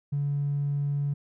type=tone with tanh clipping; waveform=triangle; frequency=142.9 Hz; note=D3; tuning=47 cents flat; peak=-24 dBFS; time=0.12-1.14 s; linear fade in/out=10 ms; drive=1 dB; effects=none